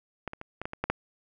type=clicks; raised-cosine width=0.5 ms; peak=-18 / -23 / -24 / -20 / -17 / -21 / -13 / -10 dBFS; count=8; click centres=0.277 / 0.334 / 0.414 / 0.616 / 0.655 / 0.734 / 0.84 / 0.9 s; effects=none